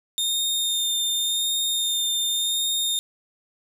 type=tone with vibrato; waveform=sawtooth; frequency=3645 Hz; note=A#7; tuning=40 cents flat; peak=-19 dBFS; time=0.18-2.99 s; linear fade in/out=0 ms; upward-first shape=sine; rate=0.89 Hz; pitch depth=16 cents each way; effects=none